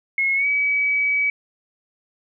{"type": "tone with pitch glide", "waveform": "sine", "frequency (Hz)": [2170, 2279], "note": ["C#7", "C#7"], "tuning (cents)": [-37, 47], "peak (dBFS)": -17, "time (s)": [0.18, 1.3], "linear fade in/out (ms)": 2, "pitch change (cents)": 84, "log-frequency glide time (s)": [0.35, 0.47], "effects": []}